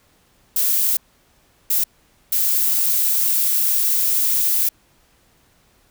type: noise bursts at uneven times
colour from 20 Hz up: violet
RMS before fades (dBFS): -18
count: 3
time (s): 0.56-0.97 / 1.7-1.84 / 2.32-4.69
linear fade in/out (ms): 5
effects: pink hiss -58 dBFS RMS until 5.9 s